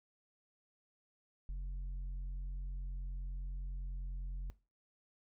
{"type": "tone with tanh clipping", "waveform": "triangle", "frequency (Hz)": 44.95, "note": "F#1", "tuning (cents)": -49, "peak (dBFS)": -39, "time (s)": [1.49, 4.5], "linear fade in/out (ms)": 0, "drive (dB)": 9, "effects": ["noise-tail reverb RT60 0.3 s tail -18 dB re dry"]}